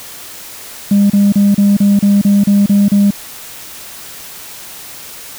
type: tone bursts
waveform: sine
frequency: 201.6 Hz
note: G3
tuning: 49 cents sharp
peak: -4 dBFS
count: 10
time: 0.91-3.107 s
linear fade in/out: 5 ms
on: 190 ms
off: 33 ms
effects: tanh soft clip ceiling -4 dBFS + white hiss -31 dBFS RMS until 5.38 s